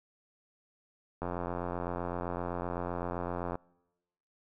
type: click train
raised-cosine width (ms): 1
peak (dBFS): -21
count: 206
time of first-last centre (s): 1.22-3.555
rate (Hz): 87.8
effects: noise-tail reverb RT60 1.0 s tail -26 dB re dry